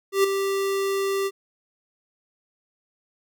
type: tone with ADSR envelope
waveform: square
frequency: 392 Hz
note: G4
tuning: in tune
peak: -15 dBFS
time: 0.12-1.31 s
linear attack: 120 ms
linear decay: 8 ms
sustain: -8 dB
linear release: 46 ms
effects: none